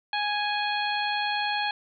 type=harmonic tone with a mistuned harmonic; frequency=830 Hz; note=G#5; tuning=1 cent flat; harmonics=1 / 2 / 3 / 4 / 5; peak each=-28 / -31 / -33 / -34 / -35 dBFS; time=0.13-1.71 s; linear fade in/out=2 ms; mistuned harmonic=5; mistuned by=+38 cents; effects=none